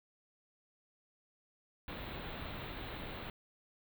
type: band-stop noise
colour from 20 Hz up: pink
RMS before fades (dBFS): -44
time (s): 1.88-3.3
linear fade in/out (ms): 2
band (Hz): 4100 to 16000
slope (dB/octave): 96
effects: none

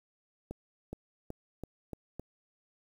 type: accelerating click train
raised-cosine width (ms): 2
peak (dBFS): -26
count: 6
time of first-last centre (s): 0.51-2.196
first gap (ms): 420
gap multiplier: 0.89
effects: 9-bit

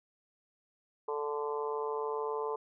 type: harmonic tone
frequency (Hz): 146.83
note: D3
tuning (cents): 0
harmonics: 3 / 4 / 5 / 6 / 7 / 8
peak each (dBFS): -34 / -46 / -48 / -40 / -39 / -49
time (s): 1.08-2.56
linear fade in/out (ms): 5
effects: none

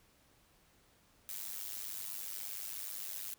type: noise with amplitude modulation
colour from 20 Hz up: blue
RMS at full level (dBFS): -39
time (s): 1.29-3.34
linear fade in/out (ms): 0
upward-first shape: sine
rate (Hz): 100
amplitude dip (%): 90
effects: pink hiss -68 dBFS RMS until 3.38 s

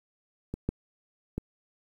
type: clicks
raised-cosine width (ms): 3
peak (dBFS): -20 / -14 / -18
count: 3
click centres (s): 0.54 / 0.69 / 1.38
effects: 9-bit

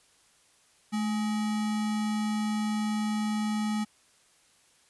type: tone with sample-and-hold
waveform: sine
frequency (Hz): 214.7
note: A3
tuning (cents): -42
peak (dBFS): -26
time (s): 0.92-3.85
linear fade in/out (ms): 20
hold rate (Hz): 1050
effects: white hiss -63 dBFS RMS until 4.89 s + resampled to 24000 Hz

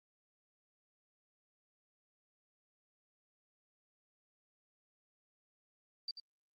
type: tone with echo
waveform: sine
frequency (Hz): 4660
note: D8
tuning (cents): -14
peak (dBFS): -37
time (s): 6.08-6.11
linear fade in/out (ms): 2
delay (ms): 90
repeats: 1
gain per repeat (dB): -9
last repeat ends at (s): 6.2
effects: Opus 32 kbps

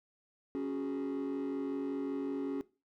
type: chord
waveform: triangle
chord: C# suspended fourth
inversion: none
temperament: equal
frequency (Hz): 277.2 / 370 / 415.3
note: C#4 / F#4 / G#4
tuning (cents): 0 / 0 / 0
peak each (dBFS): -32 / -37 / -38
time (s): 0.55-2.61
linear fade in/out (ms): 0
effects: noise-tail reverb RT60 0.3 s tail -20 dB re dry + tanh soft clip ceiling -28 dBFS

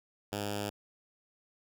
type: tone with notch filter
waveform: 5% pulse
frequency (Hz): 102.6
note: G#2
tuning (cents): -21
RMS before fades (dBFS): -36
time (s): 0.32-0.7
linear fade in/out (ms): 10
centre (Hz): 1100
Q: 1.7
effects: none

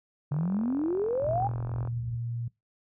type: exponential sweep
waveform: sine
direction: up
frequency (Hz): 139.2 to 829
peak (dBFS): -25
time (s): 0.31-1.48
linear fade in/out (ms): 10
type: click train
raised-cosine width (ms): 1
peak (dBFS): -27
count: 70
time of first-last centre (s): 0.32-1.874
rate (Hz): 44.4
type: low-pass noise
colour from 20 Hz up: pink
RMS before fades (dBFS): -39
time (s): 1.2-2.18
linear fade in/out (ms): 20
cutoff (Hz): 140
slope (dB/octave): 24
type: tone with pitch glide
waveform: sine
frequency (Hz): 119 to 117.91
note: A#2 to A#2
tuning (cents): +36 to +20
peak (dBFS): -30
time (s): 1.27-2.48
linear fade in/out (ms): 5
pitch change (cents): -16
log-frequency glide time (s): 1.4-1.5
effects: noise-tail reverb RT60 0.2 s tail -22 dB re dry + high-pass 60 Hz 12 dB/octave

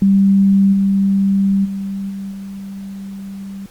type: tone with level steps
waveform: sine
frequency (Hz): 196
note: G3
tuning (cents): 0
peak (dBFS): -8 / -11 / -20 / -23 / -26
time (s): 0.02-3.66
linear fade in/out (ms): 2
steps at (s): 0.72 / 1.64 / 2.09 / 2.31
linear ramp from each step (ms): 20
effects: pink hiss -47 dBFS RMS until 3.7 s + Opus 48 kbps

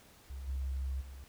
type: tone with level steps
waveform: sine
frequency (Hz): 66.7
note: C2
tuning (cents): +34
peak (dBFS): -40 / -33 / -45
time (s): 0.3-1.24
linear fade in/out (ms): 0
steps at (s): 0.47 / 1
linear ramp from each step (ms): 20
effects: pink hiss -60 dBFS RMS until 1.28 s

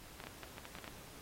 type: clicks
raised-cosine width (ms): 0.3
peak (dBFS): -30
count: 10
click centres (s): 0.202 / 0.239 / 0.27 / 0.433 / 0.582 / 0.654 / 0.752 / 0.786 / 0.843 / 0.878
effects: pink hiss -55 dBFS RMS until 1.21 s + AAC 48 kbps

